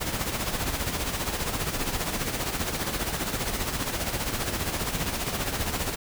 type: noise with tremolo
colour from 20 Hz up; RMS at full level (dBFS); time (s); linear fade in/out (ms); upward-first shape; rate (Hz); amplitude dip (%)
pink; -27; 0-5.96; 20; sine; 15; 55
effects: none